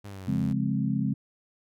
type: exponential sweep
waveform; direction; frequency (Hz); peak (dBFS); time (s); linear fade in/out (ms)
sawtooth; down; 103 to 81.6; -35; 0.04-0.53; 10
type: chord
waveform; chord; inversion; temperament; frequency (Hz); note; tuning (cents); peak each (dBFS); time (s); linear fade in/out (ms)
sine; Db major seventh; none; equal; 138.59 / 174.61 / 207.7 / 261.6; Db3 / F3 / Ab3 / C4; 0 / 0 / 0 / 0; -29 / -32 / -28 / -31; 0.27-1.14; 10
effects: none